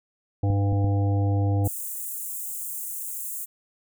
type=harmonic tone; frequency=100 Hz; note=G2; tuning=35 cents sharp; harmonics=1 / 3 / 5 / 7 / 8; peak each=-20 / -30 / -34 / -37 / -38 dBFS; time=0.43-1.68 s; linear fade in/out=5 ms
type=clicks; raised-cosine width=5 ms; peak=-19 dBFS; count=3; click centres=0.502 / 0.726 / 0.844 s
type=high-pass noise; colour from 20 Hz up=white; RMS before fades=-33 dBFS; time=1.64-3.46 s; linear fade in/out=20 ms; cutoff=7200 Hz; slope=48 dB/octave
effects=none